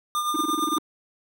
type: tone with tremolo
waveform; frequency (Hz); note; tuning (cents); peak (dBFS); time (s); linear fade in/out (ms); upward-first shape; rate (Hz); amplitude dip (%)
square; 1204; D6; +43; -22; 0.15-0.78; 0; triangle; 8.8; 55
type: tone bursts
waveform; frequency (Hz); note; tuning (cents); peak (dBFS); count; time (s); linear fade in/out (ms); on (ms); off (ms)
triangle; 311.1; D#4; 0; -21; 10; 0.34-0.786; 5; 23; 24
effects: none